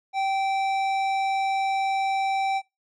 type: tone with tanh clipping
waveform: triangle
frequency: 777 Hz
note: G5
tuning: 16 cents flat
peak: -24 dBFS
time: 0.13-2.62 s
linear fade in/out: 50 ms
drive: 17 dB
effects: noise-tail reverb RT60 0.2 s tail -20 dB re dry